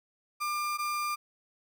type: tone pair in turn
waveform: 35% pulse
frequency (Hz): 1196 / 1196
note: D6 / D6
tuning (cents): +31 / +31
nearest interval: unison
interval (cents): 0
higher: neither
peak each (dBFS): -28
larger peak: neither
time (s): 0.4-0.78 / 0.78-1.16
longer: neither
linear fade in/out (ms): 20
effects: none